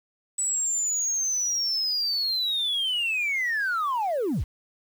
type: linear sweep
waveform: sine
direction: down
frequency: 7950 to 32.7 Hz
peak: -22 dBFS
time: 0.38-4.44 s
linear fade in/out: 10 ms
effects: tanh soft clip ceiling -20 dBFS + 8-bit